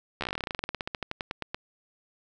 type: slowing click train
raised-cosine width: 0.3 ms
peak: -15 dBFS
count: 28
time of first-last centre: 0.21-1.545 s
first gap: 13 ms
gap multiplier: 1.09
effects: none